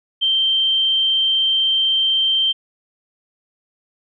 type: tone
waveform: sine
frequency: 3136 Hz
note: G7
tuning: in tune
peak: -14 dBFS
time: 0.21-2.53 s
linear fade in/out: 20 ms
effects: none